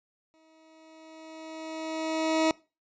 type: tone with exponential growth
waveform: 20% pulse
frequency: 318.8 Hz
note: D#4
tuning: 42 cents sharp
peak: -16 dBFS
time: 0.34-2.51 s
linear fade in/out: 0 ms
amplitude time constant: 470 ms
effects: noise-tail reverb RT60 0.3 s tail -22 dB re dry + resampled to 16000 Hz